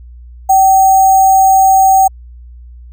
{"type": "tone with sample-and-hold", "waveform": "sine", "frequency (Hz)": 767, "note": "G5", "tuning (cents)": -38, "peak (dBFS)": -4, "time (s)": [0.49, 2.08], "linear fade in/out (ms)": 10, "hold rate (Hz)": 7350, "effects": ["added 60 Hz sine -31 dBFS peak until 2.92 s"]}